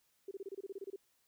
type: tone bursts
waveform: sine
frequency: 392 Hz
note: G4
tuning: in tune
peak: -40 dBFS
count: 12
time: 0.28-0.961 s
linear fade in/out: 5 ms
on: 32 ms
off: 27 ms
effects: white hiss -75 dBFS RMS until 1.27 s